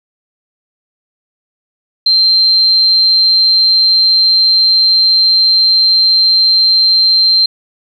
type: tone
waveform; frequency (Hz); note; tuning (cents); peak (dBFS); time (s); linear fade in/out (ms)
sine; 4143; C8; -18; -6; 2.06-7.46; 5
effects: 7-bit